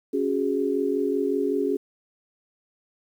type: chord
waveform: sine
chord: C# suspended fourth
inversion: none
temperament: equal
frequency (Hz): 277.2 / 370 / 415.3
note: C#4 / F#4 / G#4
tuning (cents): 0 / 0 / 0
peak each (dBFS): -26 / -27 / -25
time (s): 0.13-1.77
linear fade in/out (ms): 10
effects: 9-bit